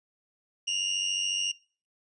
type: tone pair together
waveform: 30% pulse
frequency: 2794 / 2888 Hz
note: F7 / F#7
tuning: 0 / -43 cents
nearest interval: minor second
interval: 57 cents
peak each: -27 dBFS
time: 0.67-1.52 s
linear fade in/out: 10 ms
effects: noise-tail reverb RT60 0.4 s tail -22 dB re dry + resampled to 22050 Hz